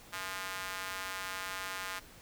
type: tone with high-pass filter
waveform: square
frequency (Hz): 94.6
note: F#2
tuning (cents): +39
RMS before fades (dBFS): -40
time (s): 0.12-2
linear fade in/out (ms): 20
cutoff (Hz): 1300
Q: 1.3
effects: pink hiss -55 dBFS RMS until 2.21 s